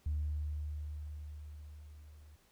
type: tone with level ramp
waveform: sine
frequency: 75 Hz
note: D2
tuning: 37 cents sharp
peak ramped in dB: -30 to -54 dBFS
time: 0.06-2.36 s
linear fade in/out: 5 ms
effects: tanh soft clip ceiling -28 dBFS + pink hiss -69 dBFS RMS until 2.51 s